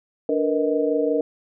sine tone cluster, 292.6 / 460.4 / 485.8 / 628 Hz, D4 / A#4 / B4 / D#5, -6 / -22 / -29 / +16 cents, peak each -24 / -22 / -25 / -26 dBFS, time 0.29-1.21 s, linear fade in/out 2 ms, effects none

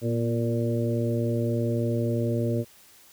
harmonic tone with a mistuned harmonic, 116.54 Hz, A#2, in tune, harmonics 1 / 2 / 3 / 4 / 5, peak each -26 / -29 / -31 / -32 / -33 dBFS, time 0.01-2.65 s, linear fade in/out 50 ms, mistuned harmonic 2, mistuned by +37 cents, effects white hiss -54 dBFS RMS until 3.12 s

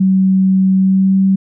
sine tone with pitch glide, 189.8 to 192.34 Hz, F#3 to G3, +44 to -33 cents, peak -8 dBFS, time 0-1.36 s, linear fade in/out 10 ms, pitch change +23 cents, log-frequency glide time 0.76-1.19 s, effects none

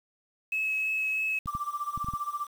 sine tone with vibrato, 2578 Hz, E7, 39 cents flat, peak -26 dBFS, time 0.52-1.39 s, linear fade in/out 5 ms, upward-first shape triangle, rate 3.1 Hz, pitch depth 8 cents each way
clicks, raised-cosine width 5 ms, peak -26 dBFS, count 6, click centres 1.459 / 1.551 / 1.976 / 2.045 / 2.086 / 2.137 s
sine tone with tremolo, 1174.7 Hz, D6, in tune, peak -27 dBFS, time 1.47-2.47 s, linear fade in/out 10 ms, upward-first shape sine, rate 15 Hz, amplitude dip 85%
effects 8-bit

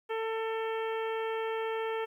harmonic tone with a mistuned harmonic, 446.4 Hz, A4, 25 cents sharp, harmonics 1 / 2 / 3 / 4 / 5 / 6 / 7, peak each -32 / -38 / -42 / -44 / -46 / -48 / -49 dBFS, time 0.09-2.06 s, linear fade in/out 20 ms, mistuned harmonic 7, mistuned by +18 cents, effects 11-bit

